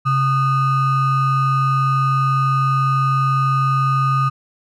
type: ring-modulated tone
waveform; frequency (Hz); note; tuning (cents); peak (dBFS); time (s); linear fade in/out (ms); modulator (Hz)
triangle; 683; F5; -39; -9; 0.05-4.3; 20; 549
effects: none